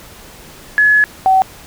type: tone pair in turn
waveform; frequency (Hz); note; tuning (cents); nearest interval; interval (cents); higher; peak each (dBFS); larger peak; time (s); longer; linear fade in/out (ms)
sine; 1700 / 760.3; G#6 / F#5; +40 / +47; octave + major second; 1393; first; -7; neither; 0.78-1.04 / 1.26-1.42; first; 0
effects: pink hiss -38 dBFS RMS until 1.66 s